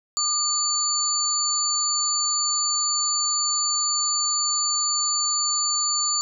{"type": "tone cluster", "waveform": "sine", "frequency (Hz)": [1204, 4502, 7060], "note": ["D6", "C#8", "A8"], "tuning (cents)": [43, 26, 5], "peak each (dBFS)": [-29, -25, -23], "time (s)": [0.17, 6.21], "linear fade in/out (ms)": 0, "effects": []}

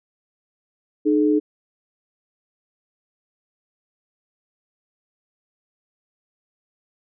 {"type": "tone pair together", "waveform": "sine", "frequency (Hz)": [303.6, 427.1], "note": ["D#4", "G#4"], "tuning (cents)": [-42, 48], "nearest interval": "tritone", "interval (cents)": 590, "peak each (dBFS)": [-16, -20], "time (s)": [1.05, 1.4], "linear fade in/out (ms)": 20, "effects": []}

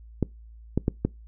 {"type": "clicks", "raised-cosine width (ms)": 3, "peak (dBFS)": -9, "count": 4, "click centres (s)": [0.227, 0.776, 0.881, 1.05], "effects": ["noise-tail reverb RT60 0.2 s tail -23 dB re dry", "added 56 Hz sine -44 dBFS peak until 1.27 s"]}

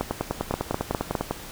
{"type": "two click trains", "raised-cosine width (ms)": 1, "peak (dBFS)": [-10, -9], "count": [14, 4], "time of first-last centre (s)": [[0.01, 1.31], [0.54, 1.152]], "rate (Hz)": [10, 4.9], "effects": ["pink hiss -40 dBFS RMS until 1.51 s"]}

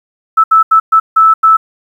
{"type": "tone bursts at uneven times", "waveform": "sine", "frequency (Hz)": 1312, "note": "E6", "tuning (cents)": -9, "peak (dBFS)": -3, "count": 6, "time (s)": [[0.37, 0.44], [0.51, 0.63], [0.71, 0.8], [0.92, 1], [1.16, 1.34], [1.43, 1.57]], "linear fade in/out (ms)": 10, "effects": ["7-bit"]}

